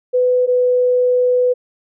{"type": "tone pair in turn", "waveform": "sine", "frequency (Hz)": [499.9, 497.6], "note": ["B4", "B4"], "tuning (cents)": [21, 13], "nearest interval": "unison", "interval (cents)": 8, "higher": "first", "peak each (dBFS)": -11, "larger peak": "neither", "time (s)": [[0.13, 0.47], [0.47, 1.54]], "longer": "second", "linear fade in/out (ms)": 20, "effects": []}